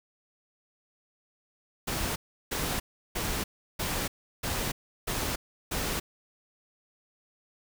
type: noise bursts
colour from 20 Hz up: pink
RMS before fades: -31 dBFS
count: 7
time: 1.87-6 s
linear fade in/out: 10 ms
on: 290 ms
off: 350 ms
effects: none